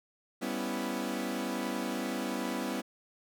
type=chord; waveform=sawtooth; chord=C# half-diminished seventh; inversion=second; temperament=equal; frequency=196 / 246.9 / 277.2 / 329.6 Hz; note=G3 / B3 / C#4 / E4; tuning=0 / 0 / 0 / 0 cents; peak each=-35 / -32 / -35 / -35 dBFS; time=0.41-2.82 s; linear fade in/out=20 ms; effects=none